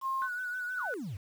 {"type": "tone", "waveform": "sine", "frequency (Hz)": 1065, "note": "C6", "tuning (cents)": 30, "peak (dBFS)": -29, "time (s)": [0.01, 0.29], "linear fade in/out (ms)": 50}
{"type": "tone with vibrato", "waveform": "sine", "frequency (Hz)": 1481, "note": "F#6", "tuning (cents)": 1, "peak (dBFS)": -33, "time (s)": [0.22, 0.94], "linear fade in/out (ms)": 0, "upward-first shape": "triangle", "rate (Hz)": 6.4, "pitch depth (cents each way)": 41}
{"type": "exponential sweep", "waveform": "sine", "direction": "down", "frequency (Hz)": [1546, 84.1], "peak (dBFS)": -35, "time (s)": [0.77, 1.17], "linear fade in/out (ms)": 5}
{"effects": ["tanh soft clip ceiling -21 dBFS", "9-bit"]}